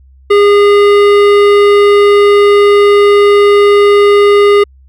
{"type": "tone with hard clipping", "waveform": "triangle", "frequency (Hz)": 408.1, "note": "G#4", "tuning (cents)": -30, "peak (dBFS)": -5, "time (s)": [0.3, 4.64], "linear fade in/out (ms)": 10, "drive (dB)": 18, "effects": ["added 66 Hz sine -38 dBFS peak until 4.88 s"]}